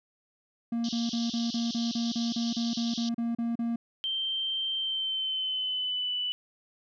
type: tone bursts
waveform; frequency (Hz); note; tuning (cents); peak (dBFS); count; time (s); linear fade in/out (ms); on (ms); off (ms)
triangle; 233.1; A#3; 0; -25; 15; 0.72-3.76; 5; 170; 35
type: band-pass noise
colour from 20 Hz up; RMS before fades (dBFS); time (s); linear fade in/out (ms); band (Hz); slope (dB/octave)
pink; -38; 0.84-3.09; 2; 3000 to 5900; 96
type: tone with pitch glide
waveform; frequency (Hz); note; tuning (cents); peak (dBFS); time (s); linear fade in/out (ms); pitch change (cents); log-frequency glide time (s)
sine; 3136 to 2977; G7 to F#7; 0 to +10; -28; 4.04-6.32; 0; -90; 4.76-6.14
effects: none